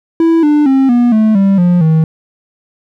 triangle tone with pitch steps, 329.6 / 297.1 / 267.7 / 241.3 / 217.5 / 195.98 / 176.63 / 159.19 Hz, E4 / D4 / C4 / B3 / A3 / G3 / F3 / D#3, 0 / +20 / +40 / -40 / -20 / 0 / +20 / +40 cents, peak -4 dBFS, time 0.2-2.04 s, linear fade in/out 2 ms, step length 230 ms, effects none

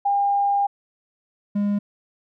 sine / triangle tone pair in turn, 804 / 204 Hz, G5 / G#3, +44 / -31 cents, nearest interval 2 octaves, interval 2375 cents, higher first, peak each -17 dBFS, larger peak neither, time 0.05-0.67 / 1.55-1.79 s, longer first, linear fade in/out 10 ms, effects none

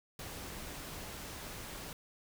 pink noise, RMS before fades -45 dBFS, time 0.19-1.93 s, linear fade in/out 2 ms, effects none

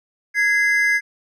triangle tone pair together, 1661.8 / 2062 Hz, G#6 / C7, +1 / -26 cents, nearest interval major third, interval 373 cents, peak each -16 dBFS, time 0.34-1.01 s, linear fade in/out 50 ms, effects none

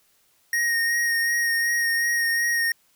square tone with vibrato, 1864.7 Hz, A#6, in tune, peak -21 dBFS, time 0.53-2.72 s, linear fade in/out 2 ms, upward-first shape sine, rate 2.7 Hz, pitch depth 18 cents each way, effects white hiss -63 dBFS RMS until 2.95 s

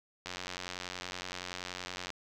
click train, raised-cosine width 0.2 ms, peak -21 dBFS, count 168, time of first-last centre 0.26-2.103 s, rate 90.6 Hz, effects none

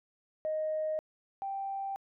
sine tone pair in turn, 622.3 / 784 Hz, D#5 / G5, 0 / 0 cents, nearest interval major third, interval 400 cents, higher second, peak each -29 / -33 dBFS, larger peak first, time 0.45-0.99 / 1.42-1.96 s, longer neither, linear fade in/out 0 ms, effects tanh soft clip ceiling -25 dBFS

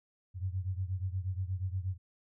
sine beating tone pair, 90.9 / 99.3 Hz, F#2 / G2, -30 / +23 cents, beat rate 8.4 Hz, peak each -34 / -37 dBFS, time 0.34-1.98 s, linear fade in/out 50 ms, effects none

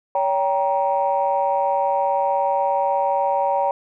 sine chord, G diminished, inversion second, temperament just, 564.5 / 784 / 940.8 Hz, Db5 / G5 / Bb5, +31 / 0 / +16 cents, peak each -21 dBFS, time 0.15-3.71 s, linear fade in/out 2 ms, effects tanh soft clip ceiling -9 dBFS

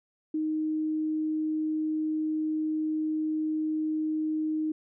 sine tone, 311.1 Hz, D#4, in tune, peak -26 dBFS, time 0.34-4.72 s, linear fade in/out 5 ms, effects none

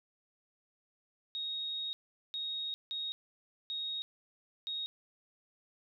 sine tone bursts at uneven times, 3752 Hz, A#7, 11 cents sharp, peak -35 dBFS, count 5, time 1.35-1.93 / 2.34-2.74 / 2.91-3.12 / 3.7-4.02 / 4.67-4.86 s, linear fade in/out 0 ms, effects none

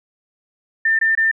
sine tone bursts, 1794 Hz, A6, 33 cents sharp, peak -13 dBFS, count 3, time 0.85-1.314 s, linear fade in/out 5 ms, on 140 ms, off 22 ms, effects none

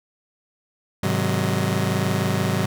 sawtooth chord, Ab dominant seventh, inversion none, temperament just, 103.83 / 129.78 / 155.74 / 186.89 Hz, Ab2 / C3 / Eb3 / Gb3, 0 / -14 / +2 / +18 cents, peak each -21 / -22 / -23 / -20 dBFS, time 1.03-2.66 s, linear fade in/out 5 ms, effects none

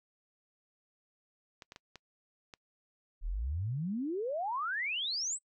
clicks, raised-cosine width 0.2 ms, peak -30 dBFS, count 5, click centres 1.622 / 1.721 / 1.761 / 1.957 / 2.538 s
sine exponential sweep, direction up, 34.53 to 8372 Hz, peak -32 dBFS, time 3.21-5.39 s, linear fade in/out 50 ms
effects noise-tail reverb RT60 0.1 s tail -26 dB re dry

